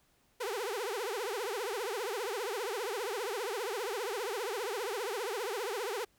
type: tone with vibrato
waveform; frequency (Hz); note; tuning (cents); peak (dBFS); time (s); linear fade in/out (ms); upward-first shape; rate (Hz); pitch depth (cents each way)
sawtooth; 440; A4; 0; -30; 0.4-6.05; 10; triangle; 15; 300
effects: pink hiss -70 dBFS RMS until 6.18 s